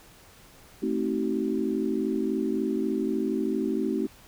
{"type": "chord", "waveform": "sine", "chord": "A diminished seventh", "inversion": "none", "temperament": "just", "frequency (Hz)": [220, 264, 316.8, 380.2], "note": ["A3", "C4", "Eb4", "Gb4"], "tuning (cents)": [0, 16, 31, 47], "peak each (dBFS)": -30, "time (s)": [0.82, 4.07], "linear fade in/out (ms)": 10, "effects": ["pink hiss -53 dBFS RMS until 4.27 s"]}